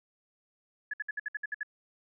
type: tone bursts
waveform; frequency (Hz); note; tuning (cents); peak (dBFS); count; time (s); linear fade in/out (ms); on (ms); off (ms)
sine; 1700; G#6; +40; -31; 9; 0.91-1.632; 5; 26; 61
effects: none